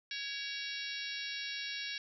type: harmonic tone with a mistuned harmonic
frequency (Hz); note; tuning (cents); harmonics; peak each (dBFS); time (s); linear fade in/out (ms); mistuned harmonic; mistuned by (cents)
554.4; C#5; 0; 3 / 4 / 5 / 6 / 7 / 8 / 9 / 10; -45 / -45 / -46 / -48 / -44 / -47 / -51 / -46; 0.11-1.98; 2; 4; +42
effects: none